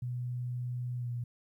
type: tone with pitch glide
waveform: sine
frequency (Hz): 123.47 to 120.65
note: B2 to B2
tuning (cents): 0 to -40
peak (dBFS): -33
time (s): 0.02-1.24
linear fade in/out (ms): 5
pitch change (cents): -40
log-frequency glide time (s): 0.96-1.09
effects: 12-bit